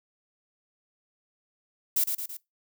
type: noise with echo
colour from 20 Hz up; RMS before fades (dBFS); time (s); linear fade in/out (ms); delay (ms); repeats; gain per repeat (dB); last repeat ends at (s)
violet; -24; 1.96-2.04; 5; 110; 3; -5; 2.37
effects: noise-tail reverb RT60 0.2 s tail -22 dB re dry